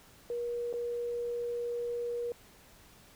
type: tone with dropouts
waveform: sine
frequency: 477.4 Hz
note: A#4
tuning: 41 cents sharp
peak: -32 dBFS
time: 0.3-2.32 s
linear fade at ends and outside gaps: 1 ms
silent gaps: 0.728-0.738 s
effects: pink hiss -58 dBFS RMS until 3.15 s